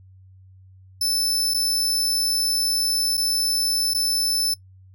sawtooth tone with dropouts, 5274 Hz, E8, in tune, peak -17 dBFS, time 1.01-4.54 s, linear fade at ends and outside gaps 5 ms, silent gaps 1.539-1.543 / 3.171-3.176 / 3.937-3.946 s, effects noise-tail reverb RT60 0.1 s tail -20 dB re dry + added 94 Hz sine -46 dBFS peak until 4.94 s

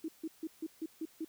sine tone bursts, 320 Hz, D#4, 49 cents sharp, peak -35 dBFS, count 7, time 0.04-1.248 s, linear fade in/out 5 ms, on 44 ms, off 150 ms, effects white hiss -63 dBFS RMS until 1.28 s

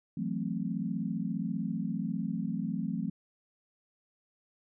sine chord, F# half-diminished seventh, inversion third, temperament equal, 164.81 / 185 / 220 / 261.6 Hz, E3 / F#3 / A3 / C4, 0 / 0 / 0 / 0 cents, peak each -37 / -35 / -35 / -38 dBFS, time 0.17-3.1 s, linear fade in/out 5 ms, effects none

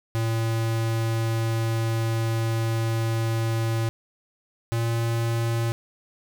square tone pair in turn, 113.5 / 115.62 Hz, A#2 / A#2, -46 / -14 cents, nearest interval unison, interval 32 cents, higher second, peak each -23 dBFS, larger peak neither, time 0.15-3.89 / 4.72-5.72 s, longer first, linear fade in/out 0 ms, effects none

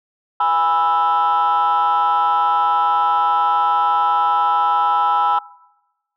sine chord, E major, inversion first, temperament just, 824.1 / 988.9 / 1318.5 Hz, G#5 / B5 / E6, -14 / +2 / 0 cents, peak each -17 dBFS, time 0.4-5.39 s, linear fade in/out 5 ms, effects noise-tail reverb RT60 1.0 s tail -22 dB re dry + tanh soft clip ceiling -9 dBFS

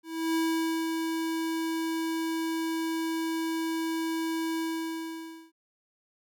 square tone with ADSR envelope, 325.7 Hz, E4, 21 cents flat, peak -25 dBFS, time 0.03-5.52 s, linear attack 320 ms, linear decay 510 ms, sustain -4 dB, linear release 930 ms, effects none

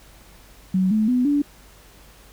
sine tone with pitch steps, 187 / 216.1 / 249.6 / 288.4 Hz, F#3 / A3 / B3 / D4, +19 / -31 / +19 / -31 cents, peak -16 dBFS, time 0.74-1.42 s, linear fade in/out 5 ms, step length 170 ms, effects added 49 Hz sine -50 dBFS peak until 2.32 s + pink hiss -50 dBFS RMS until 2.32 s

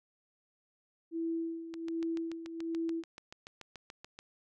sine tone with tremolo, 330 Hz, E4, 2 cents sharp, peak -31 dBFS, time 1.11-3.04 s, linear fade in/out 50 ms, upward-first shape sine, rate 1.3 Hz, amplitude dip 70%
click train, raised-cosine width 0.2 ms, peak -29 dBFS, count 18, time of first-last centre 1.74-4.19 s, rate 6.94 Hz
effects none

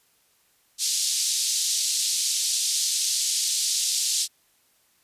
pink band-pass noise, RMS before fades -25 dBFS, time 0.78-4.28 s, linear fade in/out 50 ms, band 4100 to 9400 Hz, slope 24 dB/octave, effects white hiss -64 dBFS RMS until 5.03 s + resampled to 32000 Hz

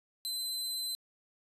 sawtooth tone, 4054 Hz, B7, 45 cents sharp, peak -31 dBFS, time 0.25-0.95 s, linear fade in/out 0 ms, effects resampled to 32000 Hz

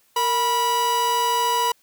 45% pulse tone pair together, 462.6 / 978.5 Hz, A#4 / B5, -13 / -16 cents, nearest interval octave + minor second, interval 1297 cents, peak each -28 / -19 dBFS, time 0.16-1.72 s, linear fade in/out 5 ms, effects white hiss -61 dBFS RMS until 1.82 s

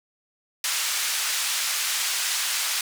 white band-pass noise, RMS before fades -26 dBFS, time 0.64-2.81 s, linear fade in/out 2 ms, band 1300 to 8400 Hz, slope 12 dB/octave, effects none

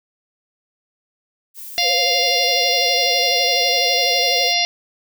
violet noise, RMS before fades -34 dBFS, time 1.54-4.55 s, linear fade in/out 50 ms
harmonic tone, 698.5 Hz, F5, in tune, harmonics 1 / 3 / 4 / 5 / 6 / 7 / 8, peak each -23 / -23 / -23 / -23 / -23 / -23 / -23 dBFS, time 1.78-4.65 s, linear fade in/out 0 ms
sine tone with vibrato, 520 Hz, C5, 11 cents flat, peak -23 dBFS, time 1.81-4.52 s, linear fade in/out 50 ms, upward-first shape sine, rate 12 Hz, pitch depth 100 cents each way
effects none

